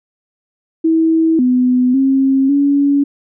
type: tone with pitch steps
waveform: sine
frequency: 323.8 / 251 / 268.6 / 282.7 Hz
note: E4 / B3 / C4 / C#4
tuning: -31 / +28 / +46 / +34 cents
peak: -9 dBFS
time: 0.84-3.04 s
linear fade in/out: 10 ms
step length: 550 ms
effects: none